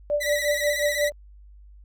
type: tone with tremolo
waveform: sine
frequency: 587.3 Hz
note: D5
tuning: in tune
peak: -18 dBFS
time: 0.1-1.12 s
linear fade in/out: 0 ms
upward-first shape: triangle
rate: 5.6 Hz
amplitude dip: 100%
type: tone with vibrato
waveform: sawtooth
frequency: 1957 Hz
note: B6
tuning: 16 cents flat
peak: -22 dBFS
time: 0.2-1.1 s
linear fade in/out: 20 ms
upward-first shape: square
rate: 16 Hz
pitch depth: 40 cents each way
effects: added 50 Hz sine -45 dBFS peak until 1.84 s